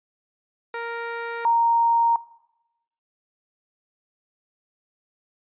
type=tone pair in turn; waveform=15% pulse / sine; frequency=466.2 / 929.9 Hz; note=A#4 / A#5; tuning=0 / -5 cents; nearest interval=octave; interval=1195 cents; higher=second; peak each=-22 / -16 dBFS; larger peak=second; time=0.74-1.45 / 1.45-2.16 s; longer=neither; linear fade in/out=2 ms; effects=noise-tail reverb RT60 0.9 s tail -19 dB re dry + resampled to 8000 Hz